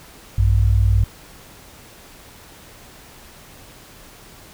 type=tone pair together; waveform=sine; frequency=58.38 / 98 Hz; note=A#1 / G2; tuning=+3 / 0 cents; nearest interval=major sixth; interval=897 cents; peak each=-15 dBFS; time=0.38-1.04 s; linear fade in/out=5 ms; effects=pink hiss -44 dBFS RMS until 4.53 s